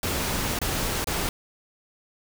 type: noise with dropouts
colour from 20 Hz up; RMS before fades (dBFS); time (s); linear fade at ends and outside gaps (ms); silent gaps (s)
pink; -27; 0.03-1.29; 2; 0.589-0.615 / 1.044-1.071
effects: none